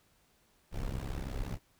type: noise with amplitude modulation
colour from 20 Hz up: brown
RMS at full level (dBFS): -33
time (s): 0.71-1.59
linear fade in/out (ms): 50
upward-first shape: sine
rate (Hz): 66.5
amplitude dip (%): 90
effects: pink hiss -69 dBFS RMS until 1.79 s